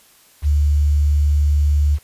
sine tone with quantisation, 73.3 Hz, D2, 3 cents flat, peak -12 dBFS, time 0.42-1.99 s, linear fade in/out 50 ms, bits 7, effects white hiss -51 dBFS RMS until 2.03 s + resampled to 32000 Hz

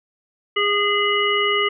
harmonic tone with a mistuned harmonic, 410 Hz, G#4, 22 cents flat, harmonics 1 / 3 / 5 / 7, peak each -22 / -22 / -22 / -22 dBFS, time 0.56-1.69 s, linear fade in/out 10 ms, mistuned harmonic 7, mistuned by +31 cents, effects none

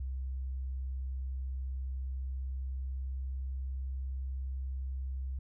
sine tone with pitch glide, 65.3 to 65.75 Hz, C2 to C2, -3 to +9 cents, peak -34 dBFS, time 0-5.39 s, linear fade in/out 5 ms, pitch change +12 cents, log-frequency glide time 1.98-3.67 s, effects none

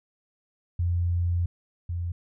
sine tone pair in turn, 87 / 86.62 Hz, F2 / F2, -6 / -14 cents, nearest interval unison, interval 8 cents, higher first, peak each -22 / -27 dBFS, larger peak first, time 0.79-1.46 / 1.89-2.12 s, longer first, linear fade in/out 5 ms, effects none

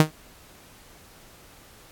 sawtooth tone with exponential decay, 155.56 Hz, D#3, in tune, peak -6 dBFS, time 0-0.11 s, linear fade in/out 2 ms, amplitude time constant 23 ms, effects pink hiss -51 dBFS RMS until 1.91 s + AAC 64 kbps

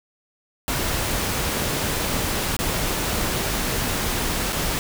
pink noise with dropouts, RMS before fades -24 dBFS, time 0.68-4.79 s, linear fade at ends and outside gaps 0 ms, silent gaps 2.566-2.59 / 4.524-4.529 s, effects none

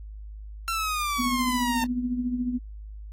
sawtooth exponential sweep, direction down, 1362 to 900 Hz, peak -22 dBFS, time 0.68-1.84 s, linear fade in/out 0 ms
sine tone with tremolo, 246.9 Hz, B3, in tune, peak -22 dBFS, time 1.18-2.59 s, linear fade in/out 20 ms, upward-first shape triangle, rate 14 Hz, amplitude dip 65%
effects added 52 Hz sine -37 dBFS peak until 3.12 s + AAC 48 kbps

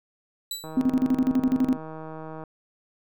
20% pulse tone with exponential decay, 3951 Hz, B7, in tune, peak -21 dBFS, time 0.51-0.81 s, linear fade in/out 2 ms, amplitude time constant 64 ms
click train, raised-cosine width 1 ms, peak -25 dBFS, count 285, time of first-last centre 0.64-2.437 s, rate 158 Hz
sine tone with tremolo, 257.6 Hz, C4, 27 cents flat, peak -17 dBFS, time 0.77-1.77 s, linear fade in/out 2 ms, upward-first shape square, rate 12 Hz, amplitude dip 80%
effects none

